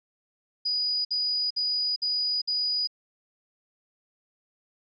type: tone bursts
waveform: sine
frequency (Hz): 4927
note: D#8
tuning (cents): -18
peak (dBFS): -24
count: 5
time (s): 0.65-2.874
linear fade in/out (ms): 10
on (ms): 400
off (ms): 56
effects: none